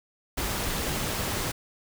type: noise with amplitude modulation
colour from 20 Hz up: pink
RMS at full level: -28 dBFS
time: 0.37-1.52 s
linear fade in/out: 10 ms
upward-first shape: sine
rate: 207 Hz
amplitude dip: 35%
effects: none